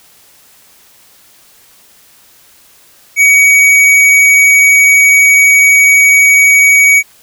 sine tone with hard clipping, 2256 Hz, C#7, 30 cents sharp, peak -5 dBFS, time 3.16-7.03 s, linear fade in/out 50 ms, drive 11 dB, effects white hiss -44 dBFS RMS until 7.22 s

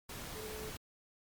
sine tone in noise, 432.5 Hz, A4, 30 cents flat, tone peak -44 dBFS, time 0.35-0.7 s, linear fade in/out 5 ms, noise pink, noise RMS -45 dBFS, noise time 0.09-0.77 s, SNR -2 dB, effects MP3 96 kbps

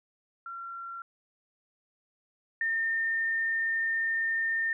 sine tone pair in turn, 1368 / 1814.5 Hz, F6 / A#6, -36 / -47 cents, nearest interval perfect fourth, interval 489 cents, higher second, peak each -37 / -26 dBFS, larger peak second, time 0.46-1.02 / 2.61-4.73 s, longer second, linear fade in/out 2 ms, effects none

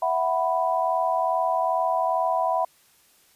sine chord, E suspended second, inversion none, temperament just, 659.3 / 741.7 / 988.9 Hz, E5 / F#5 / B5, 0 / +4 / +2 cents, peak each -25 dBFS, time 0.02-2.65 s, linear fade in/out 5 ms, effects white hiss -59 dBFS RMS until 3.35 s + resampled to 32000 Hz

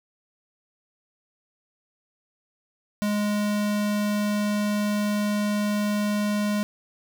square tone, 207.7 Hz, G#3, in tune, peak -23 dBFS, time 3.02-6.63 s, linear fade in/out 0 ms, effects none

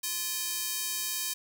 square tone with high-pass filter, 347.7 Hz, F4, 8 cents flat, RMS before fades -33 dBFS, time 0.03-1.34 s, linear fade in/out 10 ms, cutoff 4900 Hz, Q 0.58, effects none

